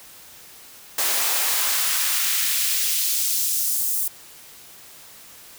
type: noise with high-pass filter sweep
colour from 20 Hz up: white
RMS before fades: -22 dBFS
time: 0.98-4.08 s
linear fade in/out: 5 ms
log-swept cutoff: 430 to 9800 Hz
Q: 0.84
effects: white hiss -45 dBFS RMS until 5.58 s